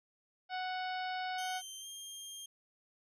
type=harmonic tone; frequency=740 Hz; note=F#5; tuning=in tune; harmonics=1 / 2 / 3 / 4 / 5 / 6 / 7; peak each=-37 / -43 / -47 / -49 / -51 / -53 / -54 dBFS; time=0.49-1.62 s; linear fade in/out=50 ms
type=tone with pitch glide; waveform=20% pulse; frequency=3129 to 3204 Hz; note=G7 to G7; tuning=-4 to +37 cents; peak=-39 dBFS; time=1.38-2.46 s; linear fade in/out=5 ms; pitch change=+41 cents; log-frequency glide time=1.79-1.87 s
effects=none